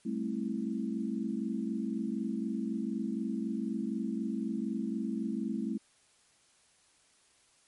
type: chord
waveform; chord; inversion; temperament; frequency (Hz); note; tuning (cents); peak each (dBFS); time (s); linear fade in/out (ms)
sine; A minor seventh; third; equal with one note detuned; 196 / 220 / 266.8 / 329.6; G3 / A3 / C4 / E4; 0 / 0 / +34 / 0; -38 / -34 / -38 / -39; 0.05-5.78; 10
effects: white hiss -66 dBFS RMS until 7.67 s + MP3 48 kbps